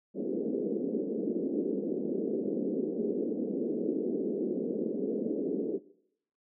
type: band-pass noise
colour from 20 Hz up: white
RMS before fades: -32 dBFS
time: 0.14-5.8 s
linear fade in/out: 50 ms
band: 200 to 460 Hz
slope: 48 dB/octave
effects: noise-tail reverb RT60 0.7 s tail -19 dB re dry